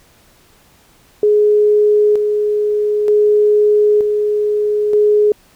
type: tone with tremolo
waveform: sine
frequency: 419.2 Hz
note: G#4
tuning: 16 cents sharp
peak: -8 dBFS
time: 1.23-5.32 s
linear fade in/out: 2 ms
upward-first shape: square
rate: 0.54 Hz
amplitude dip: 40%
effects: pink hiss -50 dBFS RMS until 5.55 s